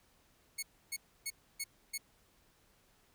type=tone bursts; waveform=10% pulse; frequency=2201 Hz; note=C#7; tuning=13 cents flat; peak=-27 dBFS; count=5; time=0.58-1.98 s; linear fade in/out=10 ms; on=48 ms; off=290 ms; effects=pink hiss -69 dBFS RMS until 3.14 s